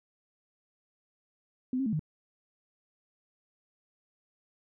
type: tone with pitch steps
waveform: sine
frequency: 254.8 / 269 / 217.6 / 154.1 Hz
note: C4 / C4 / A3 / D#3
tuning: -46 / +48 / -19 / -16 cents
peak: -27 dBFS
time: 1.73-1.994 s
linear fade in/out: 2 ms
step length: 66 ms
effects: none